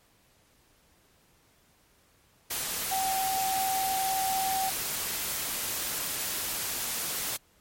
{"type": "tone in noise", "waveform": "sine", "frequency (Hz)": 766, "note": "G5", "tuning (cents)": -40, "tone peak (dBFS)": -27, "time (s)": [2.91, 4.7], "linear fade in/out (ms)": 10, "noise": "white", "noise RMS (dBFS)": -32, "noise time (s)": [2.5, 7.37], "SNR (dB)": 2, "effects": ["pink hiss -64 dBFS RMS until 7.6 s", "MP3 64 kbps"]}